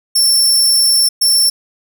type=tone bursts at uneven times; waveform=25% pulse; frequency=5410 Hz; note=E8; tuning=44 cents sharp; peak=-4 dBFS; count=2; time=0.15-1.09 / 1.21-1.5 s; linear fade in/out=10 ms; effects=none